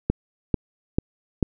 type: click train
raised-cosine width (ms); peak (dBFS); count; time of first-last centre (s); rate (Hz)
3; -6; 4; 0.1-1.427; 2.26
effects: none